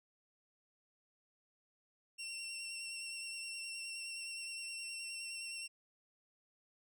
20% pulse tone with vibrato, 2724 Hz, F7, 44 cents flat, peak -37 dBFS, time 2.18-5.68 s, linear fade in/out 20 ms, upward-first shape sine, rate 9.6 Hz, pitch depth 19 cents each way, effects none

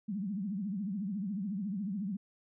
sine tone with vibrato, 198.3 Hz, G3, 20 cents sharp, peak -33 dBFS, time 0.08-2.17 s, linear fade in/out 10 ms, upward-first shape triangle, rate 14 Hz, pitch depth 210 cents each way, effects none

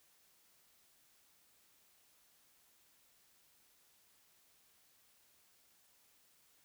silence, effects white hiss -70 dBFS RMS until 6.64 s

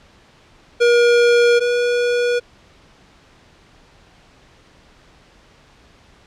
square tone pair in turn, 477.1 / 483.8 Hz, A#4 / B4, +40 / -36 cents, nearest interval unison, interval 24 cents, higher second, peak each -11 / -16 dBFS, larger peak first, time 0.8-1.6 / 1.6-2.4 s, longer neither, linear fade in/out 20 ms, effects pink hiss -50 dBFS RMS until 6.26 s + low-pass 5000 Hz 12 dB/octave

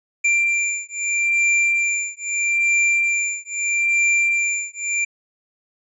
square beating tone pair, 2364 / 2364.78 Hz, D7 / D7, +11 / +11 cents, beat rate 0.78 Hz, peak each -21 dBFS, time 0.24-5.05 s, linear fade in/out 10 ms, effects resampled to 22050 Hz

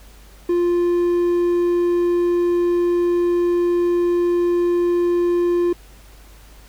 triangle tone, 349.2 Hz, F4, in tune, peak -13 dBFS, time 0.49-5.73 s, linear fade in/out 5 ms, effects added 50 Hz sine -43 dBFS peak until 6.68 s + pink hiss -49 dBFS RMS until 6.68 s

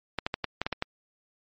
clicks, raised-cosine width 0.3 ms, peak -12 dBFS, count 8, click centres 0.187 / 0.265 / 0.341 / 0.443 / 0.616 / 0.665 / 0.727 / 0.824 s, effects MP3 32 kbps

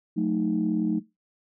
sine chord, D# diminished, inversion first, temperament equal with one note detuned, 182.24 / 220 / 311.1 Hz, F#3 / A3 / D#4, -26 / 0 / 0 cents, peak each -26 dBFS, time 0.16-1 s, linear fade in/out 20 ms, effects noise-tail reverb RT60 0.2 s tail -18 dB re dry + tanh soft clip ceiling -14 dBFS

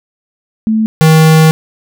sine / square tone pair in turn, 219.5 / 158.5 Hz, A3 / D#3, -4 / +32 cents, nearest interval tritone, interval 564 cents, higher first, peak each -8 / -4 dBFS, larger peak second, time 0.67-0.86 / 1.01-1.51 s, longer second, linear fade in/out 0 ms, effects none

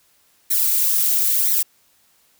violet noise with flanger, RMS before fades -18 dBFS, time 0.5-1.63 s, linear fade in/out 10 ms, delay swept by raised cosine 0.5 to 4.8 ms, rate 1 Hz, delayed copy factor +0.8, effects white hiss -59 dBFS RMS until 2.39 s

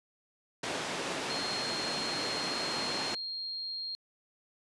pink band-pass noise, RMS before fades -36 dBFS, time 0.63-3.15 s, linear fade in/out 5 ms, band 250 to 6100 Hz, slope 12 dB/octave
sine tone, 4228 Hz, C8, 17 cents sharp, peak -35 dBFS, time 1.3-3.95 s, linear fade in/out 0 ms
effects resampled to 24000 Hz

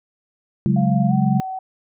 sine chord, C# suspended fourth, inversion none, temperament equal, 138.59 / 185 / 207.7 Hz, C#3 / F#3 / G#3, 0 / 0 / 0 cents, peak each -19 dBFS, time 0.66-1.4 s, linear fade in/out 0 ms
sine tone with exponential decay, 334.8 Hz, E4, 27 cents sharp, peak -24 dBFS, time 0.66-1.02 s, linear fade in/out 0 ms, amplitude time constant 77 ms
sine tone with pitch glide, 697 to 755.7 Hz, F5 to F#5, -4 to +36 cents, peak -25 dBFS, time 0.76-1.59 s, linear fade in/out 5 ms, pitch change +140 cents, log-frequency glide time 1.08-1.13 s
effects none

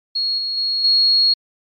sine tone with level steps, 4308 Hz, C8, 50 cents sharp, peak -17 / -20 / -17 / -11 dBFS, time 0.15-1.34 s, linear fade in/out 10 ms, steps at 0.38 / 0.57 / 0.84 s, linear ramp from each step 5 ms, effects MP3 32 kbps

